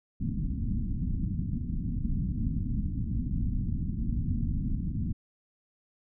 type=low-pass noise; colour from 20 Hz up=pink; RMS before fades=-30 dBFS; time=0.2-5.13 s; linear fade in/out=10 ms; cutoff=260 Hz; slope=48 dB/octave; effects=none